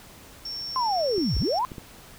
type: tone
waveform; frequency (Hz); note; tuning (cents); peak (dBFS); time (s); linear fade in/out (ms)
sine; 5460; F8; -40; -31; 0.45-1.59; 5
type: linear two-way sweep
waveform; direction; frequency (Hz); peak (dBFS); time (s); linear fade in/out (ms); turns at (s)
sine; down then up; 1061 to 35.98 to 1061; -22; 0.76-1.65; 0; 1.38
type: clicks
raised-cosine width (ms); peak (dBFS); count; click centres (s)
3; -24; 5; 1.181 / 1.367 / 1.422 / 1.718 / 1.782
effects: pink hiss -48 dBFS RMS until 2.18 s